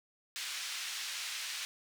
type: band-pass noise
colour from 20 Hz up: white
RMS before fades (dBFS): -40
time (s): 0.36-1.65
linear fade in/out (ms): 0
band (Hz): 1800 to 5100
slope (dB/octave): 12
effects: none